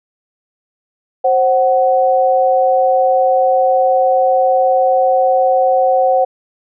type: tone pair together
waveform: sine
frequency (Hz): 528 / 746.7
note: C5 / F#5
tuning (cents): +16 / +16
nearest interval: tritone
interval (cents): 600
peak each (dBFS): -12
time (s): 1.24-6.25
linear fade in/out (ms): 10
effects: none